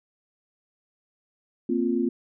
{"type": "chord", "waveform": "sine", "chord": "Bb suspended second", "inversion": "none", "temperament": "equal", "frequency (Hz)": [233.1, 261.6, 349.2], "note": ["Bb3", "C4", "F4"], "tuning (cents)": [0, 0, 0], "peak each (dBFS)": -26, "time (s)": [1.69, 2.09], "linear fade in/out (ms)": 5, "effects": []}